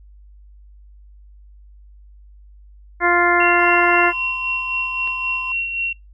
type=harmonic tone; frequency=349.2 Hz; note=F4; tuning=in tune; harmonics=1 / 2 / 3 / 4 / 5 / 6; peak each=-20 / -20 / -20 / -20 / -20 / -20 dBFS; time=3-4.13 s; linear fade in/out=50 ms
type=tone with tremolo; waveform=sine; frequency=2734 Hz; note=F7; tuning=37 cents flat; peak=-18 dBFS; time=3.4-5.93 s; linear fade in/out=5 ms; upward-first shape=sine; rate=3.8 Hz; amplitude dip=45%
type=tone; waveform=triangle; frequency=1028 Hz; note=C6; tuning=31 cents flat; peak=-27 dBFS; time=3.59-5.52 s; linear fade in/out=2 ms
type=click; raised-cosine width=0.3 ms; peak=-22 dBFS; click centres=5.075 s
effects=noise-tail reverb RT60 0.2 s tail -25 dB re dry + added 50 Hz sine -42 dBFS peak until 6.13 s

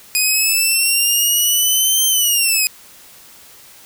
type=linear two-way sweep; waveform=10% pulse; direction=up then down; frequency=2489 to 3139 to 2489 Hz; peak=-5 dBFS; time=0.15-2.67 s; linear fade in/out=0 ms; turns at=2.06 s; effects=white hiss -43 dBFS RMS until 3.85 s

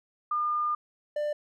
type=tone pair in turn; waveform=sine / triangle; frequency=1209 / 594.1 Hz; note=D6 / D5; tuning=+50 / +20 cents; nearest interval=octave; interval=1230 cents; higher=first; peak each=-25 dBFS; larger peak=neither; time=0.31-0.75 / 1.16-1.33 s; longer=first; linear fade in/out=5 ms; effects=none

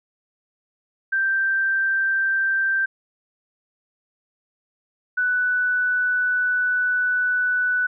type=tone pair in turn; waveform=sine; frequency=1568 / 1488.8 Hz; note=G6 / F#6; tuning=0 / +10 cents; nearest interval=minor second; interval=90 cents; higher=first; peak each=-18 dBFS; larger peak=neither; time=1.12-2.86 / 5.17-7.87 s; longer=second; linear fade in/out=10 ms; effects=none

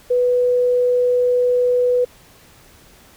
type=tone; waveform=sine; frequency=493.9 Hz; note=B4; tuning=in tune; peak=-13 dBFS; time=0.1-2.05 s; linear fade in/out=10 ms; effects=pink hiss -48 dBFS RMS until 3.16 s

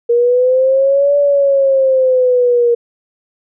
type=linear two-way sweep; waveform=sine; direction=up then down; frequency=470 to 576 to 470.4 Hz; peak=-8 dBFS; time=0.09-2.75 s; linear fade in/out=10 ms; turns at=1.17 s; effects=none

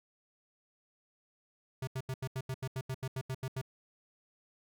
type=tone bursts; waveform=square; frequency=131 Hz; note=C3; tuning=2 cents sharp; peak=-35 dBFS; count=14; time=1.82-3.615 s; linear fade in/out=5 ms; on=53 ms; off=81 ms; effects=none

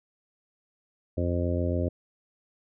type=harmonic tone; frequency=87.31 Hz; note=F2; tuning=in tune; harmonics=1 / 2 / 3 / 4 / 5 / 6 / 7; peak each=-27 / -35 / -32 / -34 / -39 / -34 / -35 dBFS; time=1.17-1.89 s; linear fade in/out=10 ms; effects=none

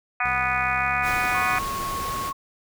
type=harmonic tone; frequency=246.5 Hz; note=B3; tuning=3 cents flat; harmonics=3 / 4 / 5 / 6 / 7 / 8 / 9 / 10; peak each=-28 / -33 / -27 / -29 / -31 / -32 / -31 / -28 dBFS; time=0.2-1.59 s; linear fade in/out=5 ms
type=tone with pitch glide; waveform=20% pulse; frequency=65.41 to 70.51 Hz; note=C2 to C#2; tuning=0 to +30 cents; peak=-30 dBFS; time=0.24-1.12 s; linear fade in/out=10 ms; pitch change=+130 cents; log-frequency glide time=0.71-1 s
type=noise; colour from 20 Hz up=pink; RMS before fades=-33 dBFS; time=1.02-2.33 s; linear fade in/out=50 ms
type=tone; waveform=sine; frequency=1097 Hz; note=C#6; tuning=18 cents flat; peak=-27 dBFS; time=1.34-2.33 s; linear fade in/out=10 ms
effects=none

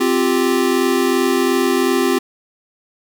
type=chord; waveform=square; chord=C suspended fourth; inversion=none; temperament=equal; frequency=261.6 / 349.2 / 392 Hz; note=C4 / F4 / G4; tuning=0 / 0 / 0 cents; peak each=-19 dBFS; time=0-2.19 s; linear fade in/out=10 ms; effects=none

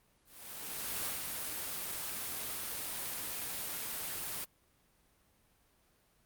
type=noise with ADSR envelope; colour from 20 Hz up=white; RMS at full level=-36 dBFS; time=0.25-4.45 s; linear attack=800 ms; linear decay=130 ms; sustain=-3 dB; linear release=13 ms; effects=pink hiss -70 dBFS RMS until 6.25 s + Opus 32 kbps

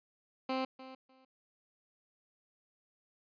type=tone with echo; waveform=15% pulse; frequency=261.6 Hz; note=C4; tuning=in tune; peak=-26 dBFS; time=0.49-0.65 s; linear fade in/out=5 ms; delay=300 ms; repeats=2; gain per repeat=-15 dB; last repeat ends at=1.25 s; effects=resampled to 11025 Hz

